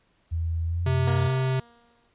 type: tone with pitch glide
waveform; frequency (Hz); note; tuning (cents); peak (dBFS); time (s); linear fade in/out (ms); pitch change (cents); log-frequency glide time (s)
sine; 82.6 to 94.34; E2 to F#2; +4 to +34; -24; 0.31-1.29; 20; +230; 0.66-1.08
type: tone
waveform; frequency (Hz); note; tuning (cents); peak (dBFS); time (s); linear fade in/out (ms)
square; 130.81; C3; 0; -23; 0.86-1.6; 5
type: tone with exponential decay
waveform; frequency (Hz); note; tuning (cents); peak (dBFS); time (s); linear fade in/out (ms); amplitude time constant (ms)
10% pulse; 235.7; A#3; +19; -21; 1.07-2.09; 2; 220
effects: pink hiss -66 dBFS RMS until 2.14 s + resampled to 8000 Hz